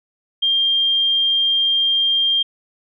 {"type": "tone", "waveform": "sine", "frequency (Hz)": 3197, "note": "G7", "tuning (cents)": 33, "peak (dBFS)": -14, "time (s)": [0.42, 2.43], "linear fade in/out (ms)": 10, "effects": []}